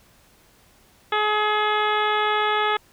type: harmonic tone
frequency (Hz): 423.4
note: G#4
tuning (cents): +33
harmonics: 1 / 2 / 3 / 4 / 5 / 6 / 7 / 8 / 9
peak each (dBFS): -26 / -24 / -24 / -28 / -30 / -35 / -37 / -30 / -41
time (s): 1.12-2.77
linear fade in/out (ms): 5
effects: pink hiss -56 dBFS RMS until 2.92 s